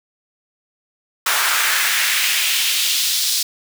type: noise with high-pass filter sweep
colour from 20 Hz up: pink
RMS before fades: -18 dBFS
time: 1.26-3.43 s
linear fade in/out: 5 ms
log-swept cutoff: 1200 to 4600 Hz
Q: 1.7
effects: none